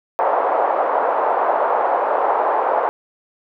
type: band-pass noise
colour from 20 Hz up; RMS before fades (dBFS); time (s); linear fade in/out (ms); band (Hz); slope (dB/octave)
white; -18; 0.19-2.89; 0; 510 to 950; 24
effects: none